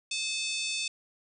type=harmonic tone with a mistuned harmonic; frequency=895 Hz; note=A5; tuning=29 cents sharp; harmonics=3 / 4 / 5 / 6 / 7 / 8 / 9 / 10; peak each=-34 / -36 / -38 / -40 / -41 / -42 / -43 / -44 dBFS; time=0.11-0.88 s; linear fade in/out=5 ms; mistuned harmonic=3; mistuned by=-63 cents; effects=none